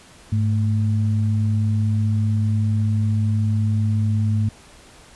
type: tone pair together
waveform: sine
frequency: 103.83 / 220 Hz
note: G#2 / A3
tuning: 0 / 0 cents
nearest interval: octave + minor second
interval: 1300 cents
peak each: -17 / -25 dBFS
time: 0.32-4.49 s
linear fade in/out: 5 ms
effects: pink hiss -47 dBFS RMS until 5.15 s + resampled to 24000 Hz